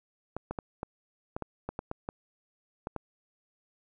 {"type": "clicks", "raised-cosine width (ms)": 1, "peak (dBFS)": -20, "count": 12, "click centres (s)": [0.366, 0.51, 0.588, 0.831, 1.365, 1.423, 1.69, 1.791, 1.914, 2.089, 2.871, 2.963], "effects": []}